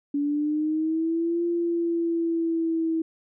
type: linear two-way sweep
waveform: sine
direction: up then down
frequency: 284.7 to 343.7 to 323.5 Hz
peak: -22 dBFS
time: 0.14-3.02 s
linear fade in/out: 5 ms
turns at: 1.44 s
effects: none